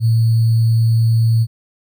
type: tone with sample-and-hold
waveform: sine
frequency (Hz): 113.7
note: A#2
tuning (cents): -43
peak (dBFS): -10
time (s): 0-1.47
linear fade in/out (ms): 50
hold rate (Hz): 4410
effects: none